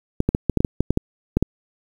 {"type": "clicks", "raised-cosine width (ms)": 3, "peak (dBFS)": -4, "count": 12, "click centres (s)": [0.204, 0.29, 0.349, 0.497, 0.573, 0.605, 0.648, 0.806, 0.906, 0.974, 1.37, 1.426], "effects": ["7-bit"]}